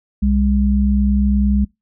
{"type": "tone pair together", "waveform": "sine", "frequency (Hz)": [64.1, 203.5], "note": ["C2", "G#3"], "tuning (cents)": [-35, -35], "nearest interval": "octave + minor sixth", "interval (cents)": 2000, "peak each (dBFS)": -15, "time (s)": [0.22, 1.65], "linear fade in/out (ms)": 10, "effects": ["noise-tail reverb RT60 0.2 s tail -25 dB re dry"]}